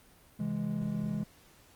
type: chord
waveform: triangle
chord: C augmented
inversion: none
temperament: equal with one note detuned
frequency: 133.02 / 164.81 / 207.7 Hz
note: C3 / E3 / G#3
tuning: +29 / 0 / 0 cents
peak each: -37 / -34 / -31 dBFS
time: 0.39-1.24 s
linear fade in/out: 10 ms
effects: pink hiss -60 dBFS RMS until 1.75 s + Opus 32 kbps